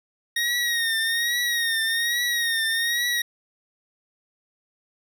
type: tone with vibrato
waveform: 25% pulse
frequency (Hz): 1864.7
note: A#6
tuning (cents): 0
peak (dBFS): -18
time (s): 0.36-3.22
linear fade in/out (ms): 5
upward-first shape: triangle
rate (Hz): 1.2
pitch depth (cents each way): 73
effects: none